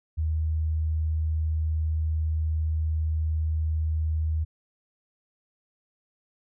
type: tone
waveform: sine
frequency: 78.7 Hz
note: D#2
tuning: 20 cents sharp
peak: -23 dBFS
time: 0.17-4.45 s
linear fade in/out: 20 ms
effects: none